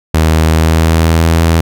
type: tone with pitch glide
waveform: sawtooth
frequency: 79.5 to 82.3 Hz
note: D#2 to E2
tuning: +38 to -2 cents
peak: -3 dBFS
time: 0.14-1.61 s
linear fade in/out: 5 ms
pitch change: +60 cents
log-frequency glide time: 0.37-1.29 s
effects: none